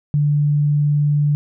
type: tone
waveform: sine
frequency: 146.83 Hz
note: D3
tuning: in tune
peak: -13 dBFS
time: 0.14-1.35 s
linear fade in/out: 0 ms
effects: none